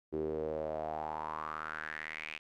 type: tone with band-pass filter sweep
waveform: sawtooth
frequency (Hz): 77.78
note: D#2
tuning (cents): 0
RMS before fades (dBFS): -39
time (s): 0.12-2.39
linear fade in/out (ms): 20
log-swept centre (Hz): 360 to 2600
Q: 5.7
effects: none